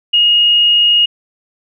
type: tone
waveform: sine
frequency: 2867 Hz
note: F7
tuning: 45 cents sharp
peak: -7 dBFS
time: 0.13-1.06 s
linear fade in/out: 10 ms
effects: none